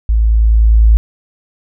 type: tone with level ramp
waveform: sine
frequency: 55 Hz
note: A1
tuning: in tune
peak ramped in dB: -8 to -3 dBFS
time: 0.09-0.97 s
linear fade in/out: 0 ms
effects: none